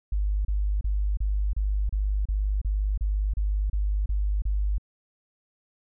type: tone bursts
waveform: sine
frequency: 50.5 Hz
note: G#1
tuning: 48 cents flat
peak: -22 dBFS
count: 13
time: 0.12-4.782 s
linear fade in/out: 5 ms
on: 330 ms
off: 31 ms
effects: none